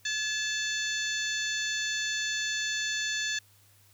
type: harmonic tone with a mistuned harmonic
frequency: 880 Hz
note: A5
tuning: in tune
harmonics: 2 / 3 / 4 / 5 / 6 / 7 / 8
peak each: -32 / -38 / -35 / -38 / -47 / -38 / -41 dBFS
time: 0.05-3.39 s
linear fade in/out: 5 ms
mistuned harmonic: 2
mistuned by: -45 cents
effects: added 100 Hz sine -62 dBFS peak until 3.93 s + white hiss -62 dBFS RMS until 3.93 s